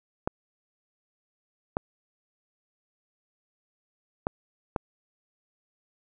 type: clicks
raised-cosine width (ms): 1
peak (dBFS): -12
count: 4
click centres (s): 0.275 / 1.769 / 4.269 / 4.762
effects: none